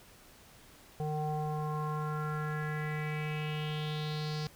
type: tone with low-pass filter sweep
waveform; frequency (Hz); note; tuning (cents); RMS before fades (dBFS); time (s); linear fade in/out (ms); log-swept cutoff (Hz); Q
square; 152.3; D#3; -37; -35; 1-4.47; 0; 660 to 4900; 4.4
effects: pink hiss -57 dBFS RMS until 4.55 s